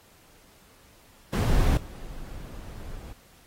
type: noise with level steps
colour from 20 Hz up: brown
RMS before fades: -21 / -39 dBFS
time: 1.33-3.13 s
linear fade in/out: 5 ms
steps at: 1.77 s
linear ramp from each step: 2 ms
effects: pink hiss -57 dBFS RMS until 3.46 s + AAC 48 kbps